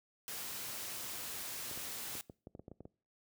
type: noise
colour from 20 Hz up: white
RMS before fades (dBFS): -43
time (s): 0.28-2.21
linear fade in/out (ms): 0
type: clicks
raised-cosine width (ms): 2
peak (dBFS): -35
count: 11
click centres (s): 1.713 / 1.775 / 2.153 / 2.298 / 2.471 / 2.551 / 2.595 / 2.681 / 2.716 / 2.806 / 2.854
effects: noise-tail reverb RT60 0.4 s tail -23 dB re dry + high-pass 60 Hz 12 dB/octave